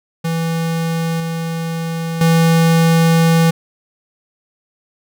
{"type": "tone with level steps", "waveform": "square", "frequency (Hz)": 164.81, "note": "E3", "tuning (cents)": 0, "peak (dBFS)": [-17, -20, -10], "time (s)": [0.24, 3.51], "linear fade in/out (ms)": 10, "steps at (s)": [1.2, 2.21], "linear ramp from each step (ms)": 2, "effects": []}